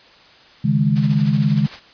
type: chord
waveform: sine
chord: C# suspended second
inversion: none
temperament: equal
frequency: 138.59 / 155.56 / 207.7 Hz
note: C#3 / D#3 / G#3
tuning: 0 / 0 / 0 cents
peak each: -18 dBFS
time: 0.64-1.67 s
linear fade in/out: 10 ms
type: noise with tremolo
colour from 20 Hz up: white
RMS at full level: -32 dBFS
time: 0.95-1.8 s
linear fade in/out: 20 ms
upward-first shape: sine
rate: 13 Hz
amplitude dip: 50%
effects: white hiss -47 dBFS RMS until 1.93 s + resampled to 11025 Hz